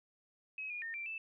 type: tone with pitch steps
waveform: sine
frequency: 2555 / 2433 / 1826 / 2353 / 2639 Hz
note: D#7 / D#7 / A#6 / D7 / E7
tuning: +45 / -39 / -36 / +3 / +1 cents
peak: -39 dBFS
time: 0.58-1.18 s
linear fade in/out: 2 ms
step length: 120 ms
effects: none